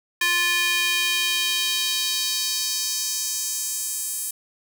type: tone with high-pass filter sweep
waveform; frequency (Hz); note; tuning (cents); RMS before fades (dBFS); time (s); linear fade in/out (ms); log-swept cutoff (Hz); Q
square; 349.2; F4; 0; -24; 0.21-4.31; 5; 1900 to 9000; 1.8
effects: none